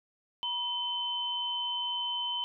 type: tone pair together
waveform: sine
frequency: 964 / 3061 Hz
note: B5 / G7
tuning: -42 / -42 cents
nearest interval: octave + minor sixth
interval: 2000 cents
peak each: -37 / -31 dBFS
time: 0.43-2.44 s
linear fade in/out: 0 ms
effects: none